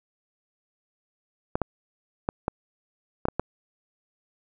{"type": "clicks", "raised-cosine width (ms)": 1, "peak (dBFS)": -10, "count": 7, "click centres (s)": [1.555, 1.617, 2.289, 2.481, 3.254, 3.285, 3.396], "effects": []}